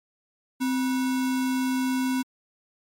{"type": "tone with sample-and-hold", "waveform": "sine", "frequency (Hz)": 259.1, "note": "C4", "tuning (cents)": -17, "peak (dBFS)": -22, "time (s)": [0.6, 2.23], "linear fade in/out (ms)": 20, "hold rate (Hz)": 1225, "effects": ["MP3 64 kbps"]}